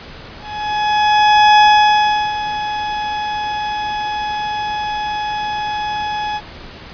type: tone with ADSR envelope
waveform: 40% pulse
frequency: 843 Hz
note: G#5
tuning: 26 cents sharp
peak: -5 dBFS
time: 0.39-6.41 s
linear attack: 1200 ms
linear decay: 740 ms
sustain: -13 dB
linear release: 46 ms
effects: pink hiss -35 dBFS RMS until 6.93 s + resampled to 11025 Hz